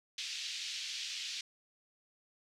pink band-pass noise, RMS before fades -41 dBFS, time 0.18-1.41 s, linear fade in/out 2 ms, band 2700 to 5800 Hz, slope 24 dB/octave, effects none

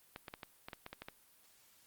clicks, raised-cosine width 0.3 ms, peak -28 dBFS, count 10, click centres 0.161 / 0.282 / 0.339 / 0.432 / 0.685 / 0.732 / 0.864 / 0.93 / 1.02 / 1.085 s, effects white hiss -66 dBFS RMS until 1.86 s + Opus 32 kbps

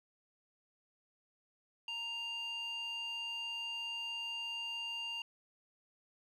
square tone with band-pass filter, 932.3 Hz, A#5, in tune, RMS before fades -41 dBFS, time 1.88-5.22 s, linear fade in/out 2 ms, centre 3100 Hz, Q 7.1, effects none

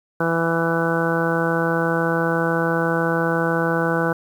harmonic tone, 166 Hz, E3, 12 cents sharp, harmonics 1 / 2 / 3 / 4 / 5 / 6 / 7 / 8 / 9, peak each -24 / -25 / -23 / -29 / -29 / -31 / -31 / -31 / -25 dBFS, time 0.2-4.13 s, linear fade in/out 5 ms, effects 8-bit

